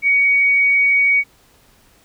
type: tone with frequency modulation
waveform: sine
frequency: 2247 Hz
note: C#7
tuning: 23 cents sharp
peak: -11 dBFS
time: 0.02-1.24 s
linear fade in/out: 50 ms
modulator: 43.5 Hz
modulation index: 0.25
effects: pink hiss -53 dBFS RMS until 2.04 s